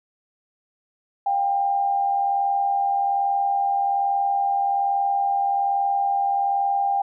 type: tone pair together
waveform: sine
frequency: 715 / 796.2 Hz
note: F5 / G5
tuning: +41 / +27 cents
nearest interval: major second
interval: 186 cents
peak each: -29 / -19 dBFS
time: 1.26-7.02 s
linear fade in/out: 5 ms
effects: none

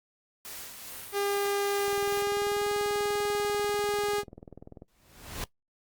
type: noise with tremolo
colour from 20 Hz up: white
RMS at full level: -41 dBFS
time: 0.45-2.22 s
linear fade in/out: 0 ms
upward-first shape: sine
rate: 2.4 Hz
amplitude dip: 40%
type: tone with pitch glide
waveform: sawtooth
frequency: 402.9 to 411.6 Hz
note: G4 to G#4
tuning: +48 to -16 cents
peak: -23 dBFS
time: 1.12-4.24 s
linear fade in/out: 50 ms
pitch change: +36 cents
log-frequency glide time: 2-2.72 s
type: click train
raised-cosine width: 2 ms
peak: -31 dBFS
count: 61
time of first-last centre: 1.88-4.821 s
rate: 20.4 Hz
type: noise with exponential growth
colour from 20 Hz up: pink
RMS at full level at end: -33 dBFS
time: 4.88-5.44 s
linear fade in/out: 1 ms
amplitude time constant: 120 ms
effects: noise-tail reverb RT60 0.1 s tail -19 dB re dry + Opus 48 kbps

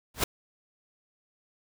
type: noise with exponential growth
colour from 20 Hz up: pink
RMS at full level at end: -19 dBFS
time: 0.14-0.24 s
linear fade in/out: 5 ms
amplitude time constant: 21 ms
effects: none

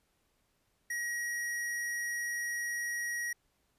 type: tone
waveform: square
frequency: 1901 Hz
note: A#6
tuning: 33 cents sharp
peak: -34 dBFS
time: 0.9-3.33 s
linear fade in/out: 5 ms
effects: pink hiss -75 dBFS RMS until 3.78 s + resampled to 32000 Hz

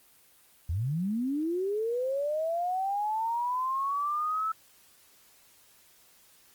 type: linear sweep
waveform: sine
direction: up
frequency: 73.9 to 1318.5 Hz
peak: -27 dBFS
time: 0.69-4.52 s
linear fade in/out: 5 ms
effects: white hiss -60 dBFS RMS until 6.54 s + Opus 24 kbps

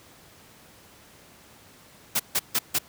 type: noise bursts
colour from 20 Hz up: white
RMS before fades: -23 dBFS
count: 4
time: 2.15-2.788 s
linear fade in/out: 10 ms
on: 47 ms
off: 150 ms
effects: pink hiss -52 dBFS RMS until 2.88 s + high-pass 80 Hz 12 dB/octave

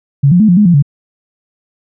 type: tone with pitch steps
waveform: sine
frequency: 139.8 / 177 / 216.3 / 176.3 / 208.8 / 173.4 / 142.1 Hz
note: C#3 / F3 / A3 / F3 / G#3 / F3 / C#3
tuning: +15 / +23 / -29 / +17 / +10 / -12 / +43 cents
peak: -4 dBFS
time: 0.23-0.825 s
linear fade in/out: 10 ms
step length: 85 ms
effects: none

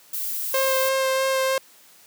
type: noise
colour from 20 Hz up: violet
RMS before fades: -28 dBFS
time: 0.13-0.89 s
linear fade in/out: 5 ms
type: tone with vibrato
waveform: sawtooth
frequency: 530 Hz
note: C5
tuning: 22 cents sharp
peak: -16 dBFS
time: 0.54-1.58 s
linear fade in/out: 2 ms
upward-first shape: sine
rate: 3.1 Hz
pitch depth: 11 cents each way
effects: white hiss -52 dBFS RMS until 2.06 s + high-pass 150 Hz 12 dB/octave

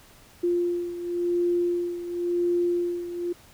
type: beating tone pair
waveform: sine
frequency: 349.2 / 350.14 Hz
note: F4 / F4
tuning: 0 / +5 cents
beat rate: 0.94 Hz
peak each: -24 / -29 dBFS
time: 0.43-3.33 s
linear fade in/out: 10 ms
effects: pink hiss -53 dBFS RMS until 3.53 s

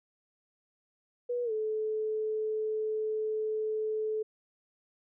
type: tone with pitch glide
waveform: sine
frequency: 486.3 to 433.2 Hz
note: B4 to A4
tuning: -27 to -27 cents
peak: -29 dBFS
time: 1.29-4.23 s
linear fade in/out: 10 ms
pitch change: -200 cents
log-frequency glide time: 1.44-1.52 s
effects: none

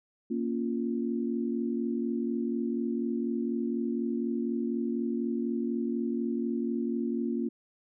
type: chord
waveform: sine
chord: Bb minor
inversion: none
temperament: equal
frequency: 233.1 / 277.2 / 349.2 Hz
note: Bb3 / Db4 / F4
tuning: 0 / 0 / 0 cents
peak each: -30 / -34 / -34 dBFS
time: 0.3-7.49 s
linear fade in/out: 10 ms
effects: none

